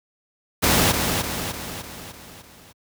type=noise with echo; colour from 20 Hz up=pink; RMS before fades=-17 dBFS; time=0.62-0.93 s; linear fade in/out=20 ms; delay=300 ms; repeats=6; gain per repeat=-5 dB; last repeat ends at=2.73 s; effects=high-pass 60 Hz 12 dB/octave